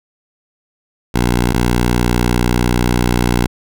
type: tone pair in turn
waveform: 10% pulse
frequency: 60.2 / 60.2 Hz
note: B1 / B1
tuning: -44 / -44 cents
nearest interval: unison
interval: 0 cents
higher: neither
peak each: -4 dBFS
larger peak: neither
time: 1.14-1.53 / 1.53-3.47 s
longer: second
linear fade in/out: 10 ms
effects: none